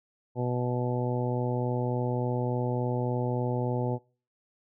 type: harmonic tone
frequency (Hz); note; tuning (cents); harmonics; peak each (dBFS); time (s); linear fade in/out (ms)
123.47; B2; 0; 1 / 2 / 3 / 4 / 5 / 6 / 7; -29 / -34 / -34 / -34 / -38 / -42 / -38; 0.35-3.99; 50
effects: noise-tail reverb RT60 0.4 s tail -25 dB re dry